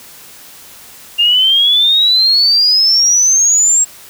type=exponential sweep; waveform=sine; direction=up; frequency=2794 to 7620 Hz; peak=-7 dBFS; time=1.18-3.85 s; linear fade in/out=20 ms; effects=white hiss -37 dBFS RMS until 4.09 s